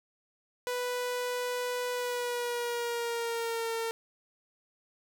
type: tone with pitch glide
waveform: sawtooth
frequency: 493.9 to 455.5 Hz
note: B4 to A#4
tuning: 0 to -40 cents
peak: -27 dBFS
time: 0.67-3.91 s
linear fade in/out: 0 ms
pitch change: -140 cents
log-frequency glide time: 1.92-3.73 s
effects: none